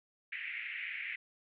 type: band-pass noise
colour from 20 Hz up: pink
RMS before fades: -41 dBFS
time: 0.32-1.16 s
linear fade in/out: 5 ms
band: 1900 to 2500 Hz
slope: 48 dB/octave
effects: none